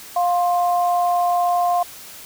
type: tone pair together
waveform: sine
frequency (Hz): 705 / 1053.9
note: F5 / C6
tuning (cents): +16 / +12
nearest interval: perfect fifth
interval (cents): 696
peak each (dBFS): -16 / -24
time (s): 0.16-1.83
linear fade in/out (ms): 5
effects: white hiss -39 dBFS RMS until 2.25 s